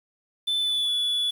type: tone with pitch glide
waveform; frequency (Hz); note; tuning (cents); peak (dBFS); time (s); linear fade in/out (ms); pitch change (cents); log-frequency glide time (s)
triangle; 3520 to 3430; A7 to A7; 0 to -45; -21; 0.47-1.31; 10; -45; 0.59-0.89
effects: 8-bit